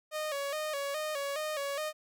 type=tone with vibrato; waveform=sawtooth; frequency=587.3 Hz; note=D5; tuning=in tune; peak=-29 dBFS; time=0.11-1.93 s; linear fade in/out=50 ms; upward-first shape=square; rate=2.4 Hz; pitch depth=80 cents each way; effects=none